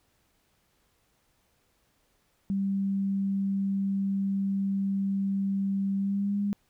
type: tone with pitch glide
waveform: sine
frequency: 196 to 202.6 Hz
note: G3 to G#3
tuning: 0 to -43 cents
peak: -25 dBFS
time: 2.5-6.53 s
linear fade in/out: 0 ms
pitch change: +57 cents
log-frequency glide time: 5.97-6.39 s
effects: pink hiss -70 dBFS RMS until 6.69 s